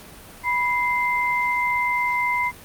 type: tone pair together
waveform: sine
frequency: 982 / 2082 Hz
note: B5 / C7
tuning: -10 / -9 cents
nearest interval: octave + minor second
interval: 1301 cents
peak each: -22 dBFS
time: 0.43-2.52 s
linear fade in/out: 50 ms
effects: pink hiss -43 dBFS RMS until 2.64 s + Opus 48 kbps